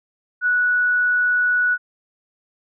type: tone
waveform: sine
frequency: 1472 Hz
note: F#6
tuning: 9 cents flat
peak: -15 dBFS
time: 0.41-1.78 s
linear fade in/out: 50 ms
effects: none